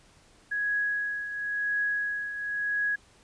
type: tone with tremolo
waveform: sine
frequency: 1666 Hz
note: G#6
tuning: 5 cents sharp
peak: -24 dBFS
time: 0.51-2.96 s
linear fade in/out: 10 ms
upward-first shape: triangle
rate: 0.96 Hz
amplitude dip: 65%
effects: pink hiss -59 dBFS RMS until 3.23 s + resampled to 22050 Hz